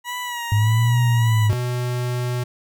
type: tone with vibrato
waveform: 20% pulse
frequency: 964 Hz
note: B5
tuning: 42 cents flat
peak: -21 dBFS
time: 0.04-1.51 s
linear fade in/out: 50 ms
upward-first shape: sine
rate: 1.7 Hz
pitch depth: 46 cents each way
type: linear two-way sweep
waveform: sine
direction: up then down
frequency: 103.83 to 122.5 to 103.83 Hz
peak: -14 dBFS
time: 0.52-1.53 s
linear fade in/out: 0 ms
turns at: 1.01 s
type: tone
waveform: square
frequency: 123.47 Hz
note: B2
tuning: in tune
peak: -22 dBFS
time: 1.49-2.44 s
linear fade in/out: 10 ms
effects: none

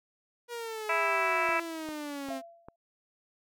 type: exponential sweep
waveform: sawtooth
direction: down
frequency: 482 to 261.6 Hz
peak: -32 dBFS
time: 0.48-2.42 s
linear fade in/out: 50 ms
type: harmonic tone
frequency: 329.9 Hz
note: E4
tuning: 1 cent sharp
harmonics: 2 / 3 / 4 / 5 / 6 / 7 / 8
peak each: -33 / -32 / -32 / -36 / -36 / -34 / -34 dBFS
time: 0.89-1.6 s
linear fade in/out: 5 ms
type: click train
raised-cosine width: 1 ms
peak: -30 dBFS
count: 4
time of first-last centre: 1.49-2.685 s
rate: 2.51 Hz
type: tone with exponential decay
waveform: sine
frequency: 678 Hz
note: E5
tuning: 49 cents sharp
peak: -33 dBFS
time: 2.3-2.76 s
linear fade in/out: 5 ms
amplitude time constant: 100 ms
effects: none

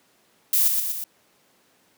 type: noise with echo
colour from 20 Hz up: violet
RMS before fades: -19 dBFS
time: 0.53-0.68 s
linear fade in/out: 2 ms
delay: 120 ms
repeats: 3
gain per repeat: -4 dB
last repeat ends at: 1.04 s
effects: pink hiss -61 dBFS RMS until 1.97 s + high-pass 200 Hz 12 dB/octave

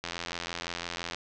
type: click train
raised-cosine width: 0.2 ms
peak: -16 dBFS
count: 96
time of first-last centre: 0.04-1.146 s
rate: 85.9 Hz
effects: low-pass 7000 Hz 12 dB/octave

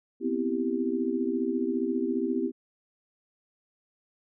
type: chord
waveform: sine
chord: C major seventh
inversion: third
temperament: equal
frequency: 246.9 / 261.6 / 329.6 / 392 Hz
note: B3 / C4 / E4 / G4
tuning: 0 / 0 / 0 / 0 cents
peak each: -31 dBFS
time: 0.2-2.52 s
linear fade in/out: 50 ms
effects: none

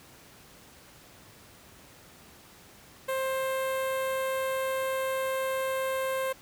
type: tone with notch filter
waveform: sawtooth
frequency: 528 Hz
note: C5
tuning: 16 cents sharp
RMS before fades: -30 dBFS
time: 3.08-6.33 s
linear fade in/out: 10 ms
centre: 5200 Hz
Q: 0.9
effects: pink hiss -53 dBFS RMS until 6.41 s + high-pass 60 Hz 12 dB/octave

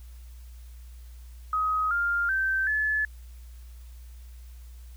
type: tone with pitch steps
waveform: sine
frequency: 1262 / 1400.3 / 1553.7 / 1723.9 Hz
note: D#6 / F6 / G6 / A6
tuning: +24 / +4 / -16 / -36 cents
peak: -23 dBFS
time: 1.53-3.05 s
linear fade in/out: 2 ms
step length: 380 ms
effects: added 60 Hz sine -42 dBFS peak until 4.96 s + white hiss -60 dBFS RMS until 4.96 s

